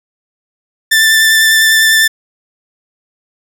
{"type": "tone with vibrato", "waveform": "sawtooth", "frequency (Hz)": 1771, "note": "A6", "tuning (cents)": 11, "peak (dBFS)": -3, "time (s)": [0.91, 2.08], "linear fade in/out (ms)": 10, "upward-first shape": "sine", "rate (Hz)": 10, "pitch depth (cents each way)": 12, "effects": []}